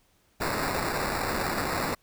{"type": "noise with sample-and-hold", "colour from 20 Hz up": "violet", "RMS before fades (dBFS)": -29, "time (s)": [0.4, 1.95], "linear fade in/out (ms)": 10, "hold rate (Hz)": 3150, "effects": ["pink hiss -66 dBFS RMS until 2.02 s"]}